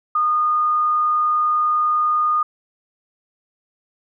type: tone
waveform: sine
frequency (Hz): 1225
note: D#6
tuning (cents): -27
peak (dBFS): -15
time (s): 0.15-2.43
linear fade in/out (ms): 5
effects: none